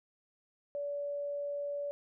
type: tone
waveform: sine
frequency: 574 Hz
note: D5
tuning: 40 cents flat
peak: -34 dBFS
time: 0.75-1.91 s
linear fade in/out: 0 ms
effects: none